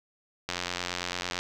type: click train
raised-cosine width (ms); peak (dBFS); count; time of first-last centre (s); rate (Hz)
0.2; -13; 81; 0.49-1.39; 88.9
effects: none